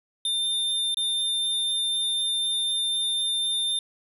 square tone with dropouts, 3602 Hz, A7, 40 cents sharp, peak -24 dBFS, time 0.25-3.79 s, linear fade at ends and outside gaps 2 ms, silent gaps 0.945-0.97 s, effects resampled to 32000 Hz

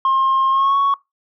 sine tone with pitch glide, 1067 to 1112.3 Hz, C6 to C#6, +34 to +6 cents, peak -11 dBFS, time 0.05-0.94 s, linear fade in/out 2 ms, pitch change +72 cents, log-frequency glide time 0.5-0.77 s, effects noise-tail reverb RT60 0.2 s tail -23 dB re dry + tanh soft clip ceiling -11 dBFS

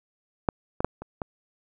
clicks, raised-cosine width 1 ms, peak -7 / -13 / -7 / -23 / -16 dBFS, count 5, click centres 0.488 / 0.805 / 0.846 / 1.02 / 1.218 s, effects none

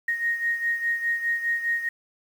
sine beating tone pair, 1864.7 / 1869.6 Hz, A#6 / A#6, 0 / +5 cents, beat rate 4.9 Hz, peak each -24 / -30 dBFS, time 0.08-1.89 s, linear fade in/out 5 ms, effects 8-bit

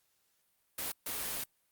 white noise bursts at uneven times, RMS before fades -37 dBFS, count 2, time 0.78-0.92 / 1.06-1.44 s, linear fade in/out 5 ms, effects white hiss -75 dBFS RMS until 1.71 s + Opus 48 kbps

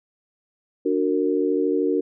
sine chord, D augmented, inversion none, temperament just, 293.7 / 367.1 / 458.9 Hz, D4 / F#4 / A#4, 0 / -14 / -27 cents, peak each -23 dBFS, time 0.85-2.01 s, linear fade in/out 10 ms, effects none

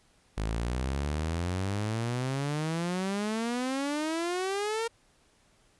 sawtooth exponential sweep, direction up, 51.7 to 466.2 Hz, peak -25 dBFS, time 0.37-4.88 s, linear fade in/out 10 ms, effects pink hiss -65 dBFS RMS until 5.79 s + resampled to 24000 Hz

